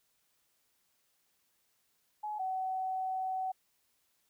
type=tone pair in turn; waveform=sine; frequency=846 / 753.7 Hz; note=G#5 / F#5; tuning=+32 / +32 cents; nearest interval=major second; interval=200 cents; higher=first; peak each=-35 / -32 dBFS; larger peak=second; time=2.23-2.39 / 2.39-3.52 s; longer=second; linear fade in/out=10 ms; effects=white hiss -75 dBFS RMS until 4.29 s